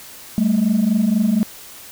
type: tone pair together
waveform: sine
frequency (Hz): 196.8 / 220.9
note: G3 / A3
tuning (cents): +7 / +7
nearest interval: major second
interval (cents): 200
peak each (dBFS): -16 / -14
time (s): 0.38-1.43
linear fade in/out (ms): 0
effects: tanh soft clip ceiling -10 dBFS + white hiss -39 dBFS RMS until 1.91 s